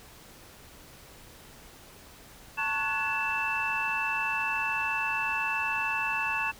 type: tone cluster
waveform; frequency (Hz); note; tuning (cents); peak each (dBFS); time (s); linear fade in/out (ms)
sine; 889 / 1110 / 1473 / 1706 / 2657; A5 / C#6 / F#6 / G#6 / E7; +18 / +2 / -8 / +46 / +13; -33 / -35 / -36 / -35 / -29; 2.57-6.52; 20
effects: tanh soft clip ceiling -18 dBFS + pink hiss -51 dBFS RMS until 6.59 s